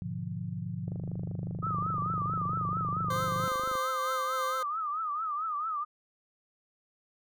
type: chord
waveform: sine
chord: G# diminished seventh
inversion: none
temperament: equal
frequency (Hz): 103.83 / 123.47 / 146.83 / 174.61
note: G#2 / B2 / D3 / F3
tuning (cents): 0 / 0 / 0 / 0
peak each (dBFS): -39 / -40 / -40 / -37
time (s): 0.02-3.48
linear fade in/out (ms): 0
type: click train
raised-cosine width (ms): 2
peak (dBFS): -30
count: 74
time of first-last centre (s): 0.88-3.754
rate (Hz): 25.4
type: tone with vibrato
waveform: sine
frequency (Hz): 1238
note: D#6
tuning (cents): -9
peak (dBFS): -30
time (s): 1.62-5.85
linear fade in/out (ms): 20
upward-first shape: triangle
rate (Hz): 4.5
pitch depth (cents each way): 140
type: tone with tremolo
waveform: 20% pulse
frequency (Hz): 520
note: C5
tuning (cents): -11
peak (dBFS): -27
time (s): 3.1-4.63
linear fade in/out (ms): 5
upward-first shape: sine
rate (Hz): 3.2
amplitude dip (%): 25
effects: none